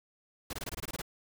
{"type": "noise bursts", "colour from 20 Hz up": "pink", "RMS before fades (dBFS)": -38, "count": 10, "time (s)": [0.5, 1.018], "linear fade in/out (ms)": 5, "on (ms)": 32, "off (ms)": 22, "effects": []}